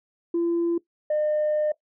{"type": "tone pair in turn", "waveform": "sine", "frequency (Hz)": [340, 605.8], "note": ["F4", "D#5"], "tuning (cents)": [-46, -46], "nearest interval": "minor seventh", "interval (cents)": 1000, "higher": "second", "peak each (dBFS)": -19, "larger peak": "neither", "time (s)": [[0.34, 0.78], [1.1, 1.72]], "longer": "second", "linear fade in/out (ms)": 5, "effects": ["noise-tail reverb RT60 0.1 s tail -19 dB re dry", "tanh soft clip ceiling -18 dBFS"]}